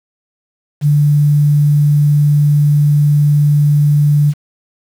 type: tone with quantisation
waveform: sine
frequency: 146.83 Hz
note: D3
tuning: in tune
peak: -7 dBFS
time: 0.81-4.34 s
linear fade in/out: 50 ms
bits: 6
effects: none